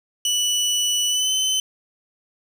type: tone with pitch glide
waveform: 25% pulse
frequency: 2960 to 3048 Hz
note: F#7 to G7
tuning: 0 to -49 cents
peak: -15 dBFS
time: 0.25-1.6 s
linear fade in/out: 2 ms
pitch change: +51 cents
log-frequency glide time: 1.08-1.31 s
effects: none